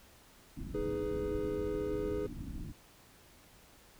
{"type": "low-pass noise", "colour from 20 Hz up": "pink", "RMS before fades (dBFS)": -42, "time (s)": [0.56, 2.73], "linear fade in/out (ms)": 20, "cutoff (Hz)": 330, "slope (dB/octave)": 96}
{"type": "chord", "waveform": "triangle", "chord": "G# minor", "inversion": "second", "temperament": "just", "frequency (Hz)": [311.5, 415.3, 498.4], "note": ["D#4", "G#4", "B4"], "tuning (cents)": [2, 0, 16], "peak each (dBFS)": [-38, -33, -39], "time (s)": [0.74, 2.27], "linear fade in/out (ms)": 10}
{"effects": ["pink hiss -60 dBFS RMS until 3.99 s"]}